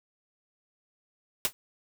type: noise with exponential decay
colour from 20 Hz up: white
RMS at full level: -22 dBFS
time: 1.45-1.53 s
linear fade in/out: 0 ms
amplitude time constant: 16 ms
effects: none